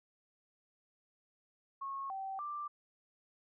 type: tone with pitch steps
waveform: sine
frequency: 1093 / 773 / 1180 Hz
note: C#6 / G5 / D6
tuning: -25 / -24 / +8 cents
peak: -38 dBFS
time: 1.81-2.68 s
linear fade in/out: 10 ms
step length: 290 ms
effects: none